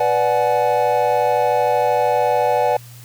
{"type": "chord", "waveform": "triangle", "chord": "G# half-diminished seventh", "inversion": "first", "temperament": "equal with one note detuned", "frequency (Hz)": [493.9, 587.3, 740, 852.5], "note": ["B4", "D5", "F#5", "G#5"], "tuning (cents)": [0, 0, 0, 45], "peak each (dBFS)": -18, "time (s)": [0, 2.77], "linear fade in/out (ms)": 5, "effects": ["added 120 Hz sine -38 dBFS peak until 3.04 s", "white hiss -45 dBFS RMS until 3.04 s"]}